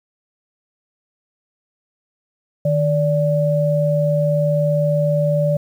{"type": "tone pair together", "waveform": "sine", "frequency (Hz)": [153.5, 581.6], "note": ["D#3", "D5"], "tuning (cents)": [-23, -17], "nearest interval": "octave + major seventh", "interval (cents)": 2306, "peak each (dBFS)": -17, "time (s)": [2.65, 5.57], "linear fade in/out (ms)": 5, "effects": ["8-bit"]}